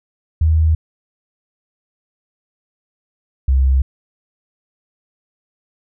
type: tone pair in turn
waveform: sine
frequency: 79.4 / 66.15 Hz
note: D#2 / C2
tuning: +36 / +20 cents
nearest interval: minor third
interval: 316 cents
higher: first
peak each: -10 dBFS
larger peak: neither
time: 0.41-0.75 / 3.48-3.82 s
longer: neither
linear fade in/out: 5 ms
effects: none